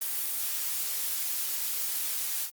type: noise with ADSR envelope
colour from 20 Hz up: blue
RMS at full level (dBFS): -27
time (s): 0.01-2.51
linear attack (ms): 12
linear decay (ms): 4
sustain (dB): -4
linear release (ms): 75
effects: Opus 32 kbps